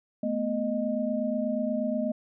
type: tone cluster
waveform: sine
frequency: 218.8 / 247.1 / 617 Hz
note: A3 / B3 / D#5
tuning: -9 / +1 / -15 cents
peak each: -30 dBFS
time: 0.23-2.12 s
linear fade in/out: 5 ms
effects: none